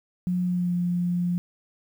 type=tone with pitch glide; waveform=sine; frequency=179.7 to 176.1 Hz; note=F3 to F3; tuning=+50 to +15 cents; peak=-22 dBFS; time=0.27-1.38 s; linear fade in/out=0 ms; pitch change=-35 cents; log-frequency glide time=0.44-0.74 s; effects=9-bit